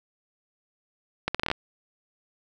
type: accelerating click train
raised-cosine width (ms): 0.3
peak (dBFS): -9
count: 8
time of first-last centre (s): 1.28-1.515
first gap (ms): 66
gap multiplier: 0.76
effects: none